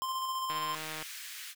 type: tone with tremolo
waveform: square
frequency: 1046.5 Hz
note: C6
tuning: in tune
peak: -32 dBFS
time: 0.02-0.75 s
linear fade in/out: 0 ms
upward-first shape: square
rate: 15 Hz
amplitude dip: 25%
type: click train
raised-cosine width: 0.3 ms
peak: -24 dBFS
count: 83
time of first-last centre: 0.5-1.026 s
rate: 156 Hz
type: high-pass noise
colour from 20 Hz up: pink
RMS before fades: -44 dBFS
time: 0.72-1.55 s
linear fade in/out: 50 ms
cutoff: 1700 Hz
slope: 24 dB/octave
effects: none